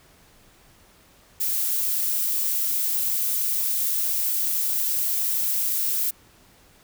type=noise; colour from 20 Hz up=violet; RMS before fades=-24 dBFS; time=1.4-6.11 s; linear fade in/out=10 ms; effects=pink hiss -55 dBFS RMS until 6.83 s